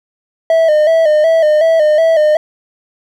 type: tone with vibrato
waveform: triangle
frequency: 630 Hz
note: D#5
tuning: 21 cents sharp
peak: -5 dBFS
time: 0.5-2.37 s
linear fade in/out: 2 ms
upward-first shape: square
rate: 2.7 Hz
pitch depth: 63 cents each way
effects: none